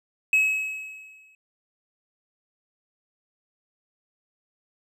triangle tone with exponential decay, 2567 Hz, E7, 47 cents flat, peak -13 dBFS, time 0.33-1.35 s, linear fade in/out 2 ms, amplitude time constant 220 ms, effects tanh soft clip ceiling -9 dBFS

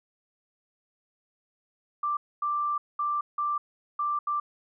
sine tone bursts at uneven times, 1178 Hz, D6, 5 cents sharp, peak -25 dBFS, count 6, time 2.03-2.17 / 2.42-2.78 / 2.99-3.21 / 3.38-3.58 / 3.99-4.19 / 4.27-4.4 s, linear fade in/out 5 ms, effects none

